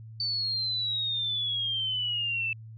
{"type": "exponential sweep", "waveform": "sine", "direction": "down", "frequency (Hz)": [4560, 2635], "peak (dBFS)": -27, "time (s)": [0.2, 2.53], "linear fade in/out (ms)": 2, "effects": ["added 111 Hz sine -42 dBFS peak until 2.77 s"]}